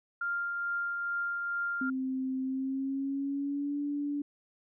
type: tone with tremolo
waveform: sine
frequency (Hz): 1396.9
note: F6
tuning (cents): 0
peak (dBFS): -29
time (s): 0.21-1.9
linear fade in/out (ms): 5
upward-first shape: triangle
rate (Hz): 2.3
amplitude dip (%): 30
type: tone with pitch glide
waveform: sine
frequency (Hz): 261.6 to 288.6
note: C4 to D4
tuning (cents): 0 to -30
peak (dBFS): -30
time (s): 1.81-4.22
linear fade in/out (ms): 5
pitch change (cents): +170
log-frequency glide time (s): 2.42-3.79
effects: none